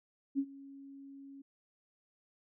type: tone with ADSR envelope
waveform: sine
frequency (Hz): 275.6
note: C#4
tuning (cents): -10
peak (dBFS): -27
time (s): 0.35-1.42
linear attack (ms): 36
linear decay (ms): 63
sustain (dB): -21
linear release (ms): 8
effects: none